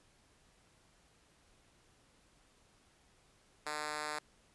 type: tone with high-pass filter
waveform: 5% pulse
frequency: 150.8 Hz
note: D3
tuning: 46 cents sharp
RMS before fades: -40 dBFS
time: 3.66-4.19 s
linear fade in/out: 5 ms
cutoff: 470 Hz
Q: 0.54
effects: pink hiss -68 dBFS RMS until 4.54 s + resampled to 24000 Hz

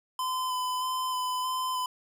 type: tone with vibrato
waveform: square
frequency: 1016 Hz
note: B5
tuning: 49 cents sharp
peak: -29 dBFS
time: 0.19-1.86 s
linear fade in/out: 2 ms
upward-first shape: square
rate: 1.6 Hz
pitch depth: 13 cents each way
effects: none

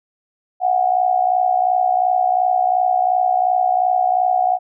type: tone with amplitude modulation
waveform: sine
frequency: 734 Hz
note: F#5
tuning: 14 cents flat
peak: -10 dBFS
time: 0.6-4.59 s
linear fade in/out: 50 ms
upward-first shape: sine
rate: 62.8 Hz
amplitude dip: 75%
effects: none

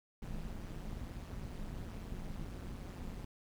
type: noise with amplitude modulation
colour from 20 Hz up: brown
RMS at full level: -40 dBFS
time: 0.22-3.25 s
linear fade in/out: 5 ms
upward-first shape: sine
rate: 183 Hz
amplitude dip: 80%
effects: none

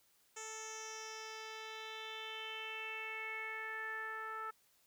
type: tone with low-pass filter sweep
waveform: 10% pulse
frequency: 440 Hz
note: A4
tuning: in tune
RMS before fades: -45 dBFS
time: 0.36-4.51 s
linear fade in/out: 10 ms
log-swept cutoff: 7200 to 1400 Hz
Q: 5.1
effects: white hiss -72 dBFS RMS until 4.86 s

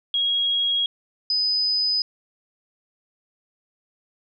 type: tone pair in turn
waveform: sine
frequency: 3296 / 5004 Hz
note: G#7 / D#8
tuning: -14 / +9 cents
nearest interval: perfect fifth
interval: 723 cents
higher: second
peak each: -19 dBFS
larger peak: neither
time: 0.14-0.86 / 1.3-2.02 s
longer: neither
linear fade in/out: 2 ms
effects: none

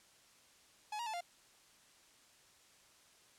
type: tone with pitch steps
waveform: 45% pulse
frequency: 846 / 946 / 872 / 698 Hz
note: G#5 / A#5 / A5 / F5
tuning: +32 / +25 / -16 / -1 cents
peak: -39 dBFS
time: 0.92-1.208 s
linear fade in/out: 5 ms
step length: 72 ms
effects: white hiss -65 dBFS RMS until 3.38 s + low-pass 9000 Hz 12 dB/octave

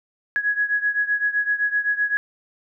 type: beating tone pair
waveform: sine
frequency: 1669 / 1676.8 Hz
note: G#6 / G#6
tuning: +8 / +16 cents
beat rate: 7.8 Hz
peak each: -21 / -24 dBFS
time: 0.36-2.17 s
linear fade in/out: 0 ms
effects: none

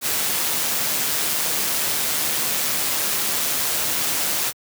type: noise with amplitude modulation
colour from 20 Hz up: white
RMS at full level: -21 dBFS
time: 0.01-4.53 s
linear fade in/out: 50 ms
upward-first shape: sine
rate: 151 Hz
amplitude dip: 30%
effects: high-pass 100 Hz 12 dB/octave

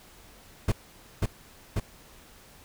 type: noise with echo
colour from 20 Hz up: brown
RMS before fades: -22 dBFS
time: 0.68-0.72 s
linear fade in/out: 5 ms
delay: 540 ms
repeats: 2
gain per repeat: -2 dB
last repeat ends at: 1.8 s
effects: pink hiss -53 dBFS RMS until 2.64 s

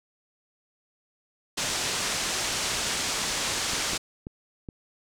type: low-pass noise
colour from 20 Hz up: white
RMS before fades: -29 dBFS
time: 1.57-3.98 s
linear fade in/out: 10 ms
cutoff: 7800 Hz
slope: 24 dB/octave
type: clicks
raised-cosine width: 3 ms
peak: -24 dBFS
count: 4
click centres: 3.734 / 3.933 / 4.269 / 4.688 s
effects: none

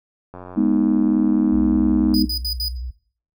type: click train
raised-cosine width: 1 ms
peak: -22 dBFS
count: 164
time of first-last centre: 0.34-2.139 s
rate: 90.6 Hz
type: chord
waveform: sine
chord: G# minor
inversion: none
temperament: equal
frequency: 207.7 / 246.9 / 311.1 Hz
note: G#3 / B3 / D#4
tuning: 0 / 0 / 0 cents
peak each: -19 dBFS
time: 0.56-2.26 s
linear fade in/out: 20 ms
type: tone with vibrato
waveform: sine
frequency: 61.74 Hz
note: B1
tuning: in tune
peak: -26 dBFS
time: 1.52-2.91 s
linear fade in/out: 10 ms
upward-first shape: sine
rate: 10 Hz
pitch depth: 84 cents each way
type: tone bursts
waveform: 45% pulse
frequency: 4965 Hz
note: D#8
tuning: 5 cents flat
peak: -22 dBFS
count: 4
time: 2.14-2.684 s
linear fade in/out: 2 ms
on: 85 ms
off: 68 ms
effects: noise-tail reverb RT60 0.5 s tail -18 dB re dry

